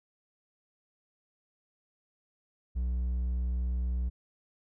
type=tone with hard clipping; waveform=sine; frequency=61.74 Hz; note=B1; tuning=in tune; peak=-29 dBFS; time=2.75-4.1 s; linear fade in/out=20 ms; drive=3 dB; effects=none